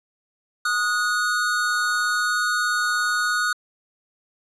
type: tone pair together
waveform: square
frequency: 1242 / 1458.9 Hz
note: D#6 / F#6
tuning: -3 / -25 cents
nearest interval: minor third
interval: 278 cents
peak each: -26 / -22 dBFS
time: 0.65-3.53 s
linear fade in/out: 5 ms
effects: low-pass 10000 Hz 12 dB/octave